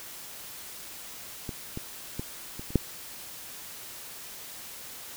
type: clicks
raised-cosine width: 3 ms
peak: -21 / -21 / -19 / -25 / -28 / -7 dBFS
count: 6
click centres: 1.492 / 1.774 / 2.195 / 2.595 / 2.705 / 2.757 s
effects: white hiss -43 dBFS RMS until 5.16 s